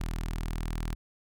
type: tone with notch filter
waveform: sawtooth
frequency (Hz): 40.37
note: E1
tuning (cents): -35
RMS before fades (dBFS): -33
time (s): 0-0.95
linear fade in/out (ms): 10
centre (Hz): 510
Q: 1.3
effects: none